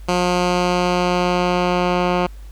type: tone with low-pass filter sweep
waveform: 10% pulse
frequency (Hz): 178.6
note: F3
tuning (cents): +39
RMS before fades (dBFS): -18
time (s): 0.08-2.27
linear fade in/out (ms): 10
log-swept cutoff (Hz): 7000 to 2800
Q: 0.8
effects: added 50 Hz sine -33 dBFS peak until 2.51 s + pink hiss -52 dBFS RMS until 2.51 s